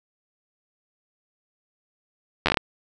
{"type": "slowing click train", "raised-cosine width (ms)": 0.3, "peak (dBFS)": -3, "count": 7, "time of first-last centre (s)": [2.46, 2.572], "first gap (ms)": 11, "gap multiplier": 1.21, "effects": []}